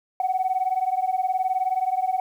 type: beating tone pair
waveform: sine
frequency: 740 / 759 Hz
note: F#5 / F#5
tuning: 0 / +44 cents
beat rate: 19 Hz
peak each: -23 dBFS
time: 0.2-2.2 s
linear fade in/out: 2 ms
effects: tanh soft clip ceiling -15 dBFS + 9-bit